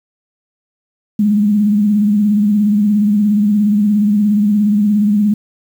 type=tone with vibrato; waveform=sine; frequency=207.7 Hz; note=G#3; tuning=in tune; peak=-9 dBFS; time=1.19-5.34 s; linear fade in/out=5 ms; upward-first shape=sine; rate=17 Hz; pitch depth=57 cents each way; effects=7-bit